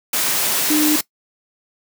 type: tone in noise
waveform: sine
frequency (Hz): 303.5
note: D#4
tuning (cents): -43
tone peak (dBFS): -14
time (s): 0.7-0.96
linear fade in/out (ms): 5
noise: white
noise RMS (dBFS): -19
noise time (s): 0.13-1.01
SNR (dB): +2
effects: noise-tail reverb RT60 0.1 s tail -20 dB re dry + high-pass 150 Hz 12 dB/octave